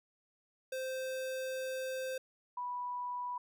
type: tone pair in turn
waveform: square / sine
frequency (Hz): 521 / 983.5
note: C5 / B5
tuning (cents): -7 / -7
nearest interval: major seventh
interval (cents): 1100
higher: second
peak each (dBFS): -37 / -36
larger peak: second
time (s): 0.72-2.18 / 2.57-3.38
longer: first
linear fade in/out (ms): 5
effects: none